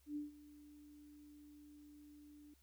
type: tone with ADSR envelope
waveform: sine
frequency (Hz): 295.2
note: D4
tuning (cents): +9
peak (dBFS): -39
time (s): 0.06-2.54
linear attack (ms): 100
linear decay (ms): 150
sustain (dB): -18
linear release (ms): 4
effects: added 68 Hz sine -70 dBFS peak until 2.62 s + white hiss -75 dBFS RMS until 2.62 s